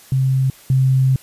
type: tone pair in turn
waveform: sine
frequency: 132.4 / 131.8 Hz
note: C3 / C3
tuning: +21 / +13 cents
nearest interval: unison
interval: 8 cents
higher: first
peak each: -13 / -11 dBFS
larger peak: second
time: 0.12-0.5 / 0.7-1.16 s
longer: second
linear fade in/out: 2 ms
effects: white hiss -45 dBFS RMS until 1.22 s + resampled to 32000 Hz